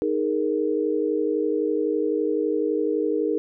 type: chord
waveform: sine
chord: D# suspended fourth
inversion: none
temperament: just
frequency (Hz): 311.1 / 414.8 / 466.7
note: D#4 / G#4 / A#4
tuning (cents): 0 / -2 / +2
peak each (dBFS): -25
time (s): 0.02-3.38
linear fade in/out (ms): 0
effects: none